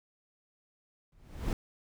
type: noise with exponential growth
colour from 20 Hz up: brown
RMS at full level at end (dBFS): -27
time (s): 1.12-1.53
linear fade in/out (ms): 2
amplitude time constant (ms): 89
effects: none